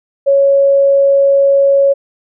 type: tone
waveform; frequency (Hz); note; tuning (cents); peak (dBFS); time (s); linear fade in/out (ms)
sine; 554.4; C#5; 0; -6; 0.26-1.94; 20
effects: none